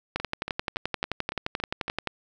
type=two click trains; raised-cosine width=0.3 ms; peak=-11 / -16 dBFS; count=23 / 7; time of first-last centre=0.16-2.073 / 0.2-1.881 s; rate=11.5 / 3.57 Hz; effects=none